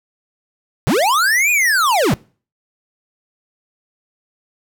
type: linear two-way sweep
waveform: square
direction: up then down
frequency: 93.6 to 2500 to 93.6 Hz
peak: -13 dBFS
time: 0.87-2.14 s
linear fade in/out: 0 ms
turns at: 1.51 s
effects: noise-tail reverb RT60 0.4 s tail -24 dB re dry